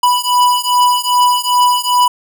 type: beating tone pair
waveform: square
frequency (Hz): 985 / 987.5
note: B5 / B5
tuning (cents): -5 / 0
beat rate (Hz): 2.5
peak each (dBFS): -13 / -14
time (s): 0.03-2.08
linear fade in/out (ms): 5
effects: none